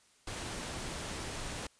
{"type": "noise", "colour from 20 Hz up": "pink", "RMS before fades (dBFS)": -40, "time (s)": [0.27, 1.67], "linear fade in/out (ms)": 5, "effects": ["white hiss -66 dBFS RMS until 1.79 s", "resampled to 22050 Hz"]}